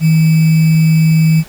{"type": "tone with sample-and-hold", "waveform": "sine", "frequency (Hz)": 160, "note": "D#3", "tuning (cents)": 49, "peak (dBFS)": -6, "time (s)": [0, 1.44], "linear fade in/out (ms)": 50, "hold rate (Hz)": 2450, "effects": ["pink hiss -38 dBFS RMS until 1.48 s"]}